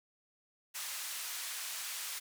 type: band-pass noise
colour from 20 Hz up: white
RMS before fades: -41 dBFS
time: 0.74-2.2 s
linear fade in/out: 20 ms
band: 1100 to 12000 Hz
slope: 12 dB/octave
effects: none